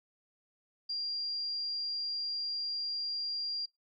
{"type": "tone", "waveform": "sine", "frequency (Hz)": 4775, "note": "D8", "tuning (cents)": 28, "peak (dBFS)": -33, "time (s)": [0.89, 3.66], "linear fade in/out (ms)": 10, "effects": ["noise-tail reverb RT60 0.2 s tail -23 dB re dry"]}